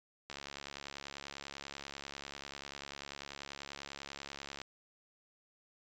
click train, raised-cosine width 0.2 ms, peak -26 dBFS, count 304, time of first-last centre 0.3-4.616 s, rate 70.2 Hz, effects resampled to 16000 Hz

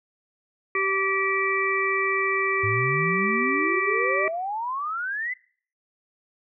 harmonic tone, 387.8 Hz, G4, 19 cents flat, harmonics 1 / 3 / 5 / 6, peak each -27 / -27 / -27 / -27 dBFS, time 0.75-4.28 s, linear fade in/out 2 ms
sine exponential sweep, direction up, 101.8 to 2062 Hz, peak -26 dBFS, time 2.63-5.34 s, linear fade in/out 10 ms
effects noise-tail reverb RT60 0.5 s tail -23 dB re dry

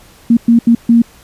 sine tone bursts at uneven times, 233.1 Hz, A#3, in tune, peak -4 dBFS, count 4, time 0.3-0.37 / 0.48-0.59 / 0.67-0.75 / 0.89-1.02 s, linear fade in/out 5 ms, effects pink hiss -43 dBFS RMS until 1.23 s + resampled to 32000 Hz

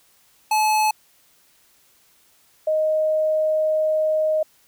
square / sine tone pair in turn, 860 / 622.9 Hz, A5 / D#5, -40 / +2 cents, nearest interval tritone, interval 558 cents, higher first, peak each -17 dBFS, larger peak neither, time 0.51-0.91 / 2.67-4.43 s, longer second, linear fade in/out 5 ms, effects white hiss -58 dBFS RMS until 4.67 s

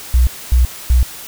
sine tone bursts, 61.74 Hz, B1, in tune, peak -7 dBFS, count 3, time 0.14-1.03 s, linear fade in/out 0 ms, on 130 ms, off 250 ms, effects white hiss -32 dBFS RMS until 1.27 s

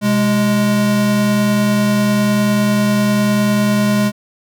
square tone pair together, 126.5 / 207.5 Hz, B2 / G#3, +42 / -1 cents, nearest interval major sixth, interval 857 cents, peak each -22 / -13 dBFS, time 0.01-4.12 s, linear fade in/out 50 ms, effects none

